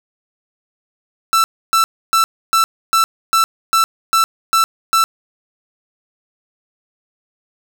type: tone bursts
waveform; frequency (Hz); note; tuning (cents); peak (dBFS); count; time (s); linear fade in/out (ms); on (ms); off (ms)
45% pulse; 1331; E6; +16; -10; 10; 1.33-5.04; 0; 110; 290
effects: none